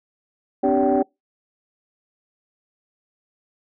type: tone cluster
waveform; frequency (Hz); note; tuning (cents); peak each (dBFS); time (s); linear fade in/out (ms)
sine; 258 / 292.2 / 389.8 / 571 / 767; C4 / D4 / G4 / D5 / G5; -24 / -9 / -10 / -49 / -38; -21; 0.63-1.03; 10
effects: noise-tail reverb RT60 0.2 s tail -26 dB re dry + tanh soft clip ceiling -9 dBFS